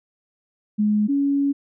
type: tone pair in turn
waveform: sine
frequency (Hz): 210.2 / 280.6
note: G#3 / C#4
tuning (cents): +21 / +21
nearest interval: perfect fourth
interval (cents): 500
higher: second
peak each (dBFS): -16 / -17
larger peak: first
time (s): 0.78-1.08 / 1.08-1.53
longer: second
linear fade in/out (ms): 20
effects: none